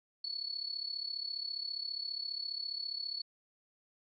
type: tone with amplitude modulation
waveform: sine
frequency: 4416 Hz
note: C#8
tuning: 7 cents flat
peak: -33 dBFS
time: 0.24-3.22 s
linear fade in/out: 5 ms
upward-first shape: sine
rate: 34.8 Hz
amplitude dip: 80%
effects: none